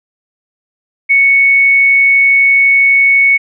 sine tone, 2217 Hz, C#7, in tune, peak -5 dBFS, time 1.09-3.38 s, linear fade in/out 20 ms, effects none

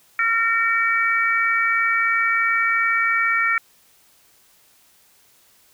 harmonic tone, 457.2 Hz, A#4, 34 cents flat, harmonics 3 / 4 / 5, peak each -21 / -21 / -21 dBFS, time 0.19-3.58 s, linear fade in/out 2 ms, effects white hiss -56 dBFS RMS until 5.73 s

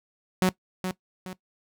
sawtooth tone with echo, 185 Hz, F#3, in tune, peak -15 dBFS, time 0.42-0.49 s, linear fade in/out 0 ms, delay 420 ms, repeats 2, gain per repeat -8 dB, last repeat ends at 1.33 s, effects noise-tail reverb RT60 0.1 s tail -18 dB re dry

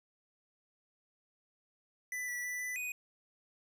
square tone with pitch steps, 1992 / 1955 / 1978 / 1992 / 2488 Hz, B6 / B6 / B6 / B6 / D#7, +14 / -18 / +2 / +14 / -1 cents, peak -37 dBFS, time 2.12-2.92 s, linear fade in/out 2 ms, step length 160 ms, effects none

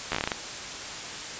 slowing click train, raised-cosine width 0.3 ms, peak -10 dBFS, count 9, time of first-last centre 0.12-0.318 s, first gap 12 ms, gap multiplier 1.2, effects white hiss -36 dBFS RMS until 1.39 s + resampled to 16000 Hz

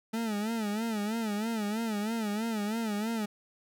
40% pulse tone with vibrato, 217.1 Hz, A3, 23 cents flat, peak -29 dBFS, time 0.13-3.26 s, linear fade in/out 10 ms, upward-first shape sine, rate 3.1 Hz, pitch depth 110 cents each way, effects none

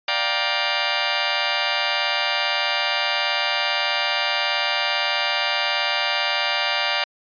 10% pulse chord, G minor seventh, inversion second, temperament just, 588 / 705.6 / 784 / 940.8 Hz, D5 / F5 / G5 / Bb5, +2 / +18 / 0 / +16 cents, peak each -18 dBFS, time 0.08-7.04 s, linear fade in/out 2 ms, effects resampled to 11025 Hz

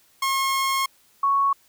sawtooth / sine tone pair in turn, 1079 / 1109.3 Hz, C#6 / C#6, -47 / +1 cents, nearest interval unison, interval 48 cents, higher second, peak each -17 dBFS, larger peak neither, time 0.22-0.86 / 1.23-1.53 s, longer first, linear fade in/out 5 ms, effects white hiss -59 dBFS RMS until 1.68 s

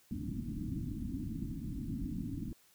white low-pass noise, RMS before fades -39 dBFS, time 0.11-2.53 s, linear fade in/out 2 ms, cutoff 310 Hz, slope 96 dB/octave, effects white hiss -66 dBFS RMS until 2.74 s

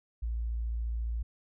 sine tone, 57.2 Hz, A#1, 32 cents flat, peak -30 dBFS, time 0.22-1.23 s, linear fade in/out 10 ms, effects none

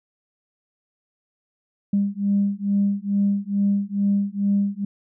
sine beating tone pair, 199.5 / 201.8 Hz, G3 / G#3, +31 / -49 cents, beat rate 2.3 Hz, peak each -21 dBFS, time 1.93-4.85 s, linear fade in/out 5 ms, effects tanh soft clip ceiling -11 dBFS

